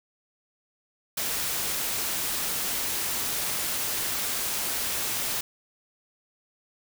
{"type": "noise", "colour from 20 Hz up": "white", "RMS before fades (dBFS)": -29, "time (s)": [1.17, 5.41], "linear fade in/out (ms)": 5, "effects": []}